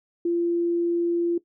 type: tone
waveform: sine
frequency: 342.9 Hz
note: F4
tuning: 32 cents flat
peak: -20 dBFS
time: 0.25-1.38 s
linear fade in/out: 5 ms
effects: noise-tail reverb RT60 0.1 s tail -17 dB re dry